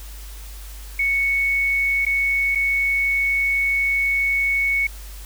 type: tone with dropouts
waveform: sine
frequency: 2217 Hz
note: C#7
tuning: in tune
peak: -17 dBFS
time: 0.99-4.87 s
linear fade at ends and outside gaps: 5 ms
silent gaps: 2.052-2.064 / 2.55-2.555 s
effects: added 50 Hz sine -34 dBFS peak until 5.25 s + white hiss -43 dBFS RMS until 5.25 s